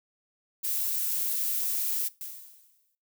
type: noise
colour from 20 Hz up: violet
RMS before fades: -29 dBFS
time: 0.63-2.09 s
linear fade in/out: 20 ms
type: noise with exponential decay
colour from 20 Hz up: violet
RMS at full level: -36 dBFS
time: 2.21-2.95 s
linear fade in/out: 1 ms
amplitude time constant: 160 ms
effects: noise-tail reverb RT60 0.3 s tail -19 dB re dry